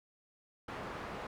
white low-pass noise, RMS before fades -43 dBFS, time 0.68-1.27 s, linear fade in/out 5 ms, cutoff 1200 Hz, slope 12 dB/octave, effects none

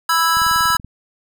square chord, E major, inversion second, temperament just, 988.9 / 1318.5 / 1648.1 Hz, B5 / E6 / G#6, +2 / 0 / -14 cents, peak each -20 / -17 / -21 dBFS, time 0.09-0.77 s, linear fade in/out 5 ms
click train, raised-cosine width 5 ms, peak -22 dBFS, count 11, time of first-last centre 0.37-0.846 s, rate 21 Hz
effects none

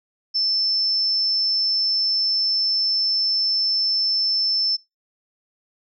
sine tone, 5300 Hz, E8, 9 cents sharp, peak -18 dBFS, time 0.34-4.77 s, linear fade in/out 20 ms, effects noise-tail reverb RT60 0.2 s tail -23 dB re dry

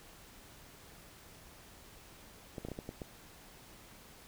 clicks, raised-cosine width 2 ms, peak -27 dBFS, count 7, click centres 2.582 / 2.65 / 2.686 / 2.717 / 2.789 / 2.891 / 3.018 s, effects pink hiss -56 dBFS RMS until 4.27 s

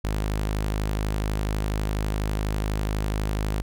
sawtooth tone, 52.1 Hz, G#1, 6 cents sharp, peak -20 dBFS, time 0.04-3.62 s, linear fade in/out 5 ms, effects none

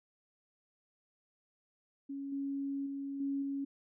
sine tone with level steps, 277.2 Hz, C#4, in tune, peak -38 / -34 / -37 / -32 / -34 dBFS, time 2.09-3.65 s, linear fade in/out 10 ms, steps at 2.32 / 2.86 / 3.2 / 3.42 s, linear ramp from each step 5 ms, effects none

